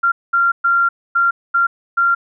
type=tone bursts at uneven times; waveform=sine; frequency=1383 Hz; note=F6; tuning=17 cents flat; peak=-11 dBFS; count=6; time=0.03-0.12 / 0.33-0.52 / 0.64-0.89 / 1.15-1.31 / 1.54-1.67 / 1.97-2.15 s; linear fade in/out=10 ms; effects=none